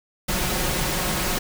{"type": "noise with comb filter", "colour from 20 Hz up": "pink", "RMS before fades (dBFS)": -24, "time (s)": [0.28, 1.39], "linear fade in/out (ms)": 10, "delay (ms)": 5.5, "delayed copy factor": 0.55, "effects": []}